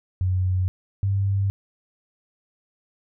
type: tone pair in turn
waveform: sine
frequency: 92.3 / 98.53 Hz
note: F#2 / G2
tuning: -4 / +9 cents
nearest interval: minor second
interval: 113 cents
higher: second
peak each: -19 dBFS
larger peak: neither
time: 0.21-0.68 / 1.03-1.5 s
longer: neither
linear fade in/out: 0 ms
effects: none